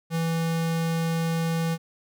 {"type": "tone", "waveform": "square", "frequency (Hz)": 164.81, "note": "E3", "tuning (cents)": 0, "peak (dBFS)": -24, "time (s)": [0.1, 1.78], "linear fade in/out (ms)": 50, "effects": []}